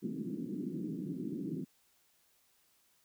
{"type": "band-pass noise", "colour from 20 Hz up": "white", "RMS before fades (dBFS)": -39, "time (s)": [0.02, 1.65], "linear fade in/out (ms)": 20, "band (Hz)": [150, 340], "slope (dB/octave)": 48, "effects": ["white hiss -71 dBFS RMS until 3.04 s"]}